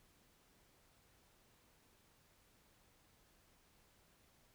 silence, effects pink hiss -71 dBFS RMS until 4.54 s

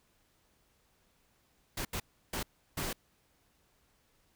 pink noise bursts at uneven times, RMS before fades -36 dBFS, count 4, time 1.77-1.85 / 1.93-2 / 2.33-2.43 / 2.77-2.93 s, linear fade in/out 5 ms, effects pink hiss -71 dBFS RMS until 4.35 s

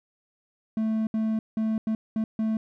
triangle tone bursts at uneven times, 220 Hz, A3, in tune, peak -21 dBFS, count 6, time 0.77-1.07 / 1.14-1.39 / 1.57-1.78 / 1.87-1.95 / 2.16-2.24 / 2.39-2.57 s, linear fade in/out 2 ms, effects none

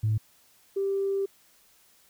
sine tone pair in turn, 108.3 / 392.9 Hz, A2 / G4, -27 / +4 cents, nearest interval octave + minor seventh, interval 2231 cents, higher second, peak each -21 / -24 dBFS, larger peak first, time 0.03-0.18 / 0.76-1.26 s, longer second, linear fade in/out 10 ms, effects tanh soft clip ceiling -18 dBFS + white hiss -61 dBFS RMS until 2.09 s

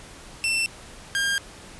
sawtooth tone pair in turn, 2685 / 1608.1 Hz, E7 / G6, +31 / +44 cents, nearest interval major sixth, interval 887 cents, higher first, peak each -18 dBFS, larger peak neither, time 0.44-0.66 / 1.15-1.38 s, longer second, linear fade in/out 0 ms, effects pink hiss -44 dBFS RMS until 1.79 s + resampled to 24000 Hz

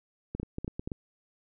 clicks, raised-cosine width 3 ms, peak -21 dBFS, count 9, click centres 0.35 / 0.399 / 0.431 / 0.584 / 0.646 / 0.679 / 0.795 / 0.875 / 0.918 s, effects none

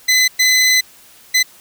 20% pulse tone bursts at uneven times, 2021 Hz, B6, 39 cents sharp, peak -5 dBFS, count 3, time 0.08-0.28 / 0.39-0.81 / 1.34-1.43 s, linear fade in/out 10 ms, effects white hiss -45 dBFS RMS until 1.6 s

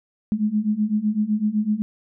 sine beating tone pair, 207.7 / 215.6 Hz, G#3 / A3, 0 / -35 cents, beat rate 7.9 Hz, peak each -23 / -21 dBFS, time 0.32-1.82 s, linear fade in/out 0 ms, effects none

